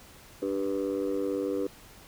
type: chord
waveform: sine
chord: G major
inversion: second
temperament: just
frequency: 294 / 392 / 490 Hz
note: D4 / G4 / B4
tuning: +2 / 0 / -14 cents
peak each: -30 dBFS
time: 0.42-1.67 s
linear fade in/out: 5 ms
effects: tanh soft clip ceiling -22 dBFS + pink hiss -52 dBFS RMS until 2.07 s